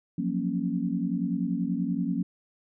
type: chord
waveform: sine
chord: Gb major seventh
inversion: third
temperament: equal with one note detuned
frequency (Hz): 174.61 / 185 / 233.1 / 274.5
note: F3 / Gb3 / Bb3 / Db4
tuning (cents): 0 / 0 / 0 / -17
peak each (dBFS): -31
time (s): 0.18-2.23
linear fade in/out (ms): 5
effects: none